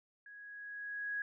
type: tone with level ramp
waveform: sine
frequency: 1661.2 Hz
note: G#6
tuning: in tune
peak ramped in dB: -51 to -34 dBFS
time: 0.26-1.22 s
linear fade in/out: 2 ms
effects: none